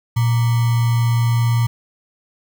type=tone with sample-and-hold; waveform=sine; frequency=117.4 Hz; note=A#2; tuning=13 cents sharp; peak=-13 dBFS; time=0.16-1.67 s; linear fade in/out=10 ms; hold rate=1050 Hz; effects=none